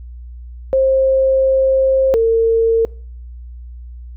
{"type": "tone pair in turn", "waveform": "sine", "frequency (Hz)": [531, 454.3], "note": ["C5", "A#4"], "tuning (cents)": [25, -45], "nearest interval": "minor third", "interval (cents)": 270, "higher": "first", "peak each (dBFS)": -10, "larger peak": "neither", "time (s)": [[0.73, 2.14], [2.14, 2.85]], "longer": "first", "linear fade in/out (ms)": 0, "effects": ["noise-tail reverb RT60 0.5 s tail -24 dB re dry", "added 60 Hz sine -30 dBFS peak until 4.16 s"]}